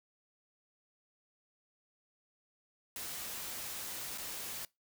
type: noise with dropouts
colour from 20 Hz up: white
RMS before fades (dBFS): -42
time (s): 2.96-4.65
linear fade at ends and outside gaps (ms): 1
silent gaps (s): 4.177-4.182
effects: noise-tail reverb RT60 0.2 s tail -23 dB re dry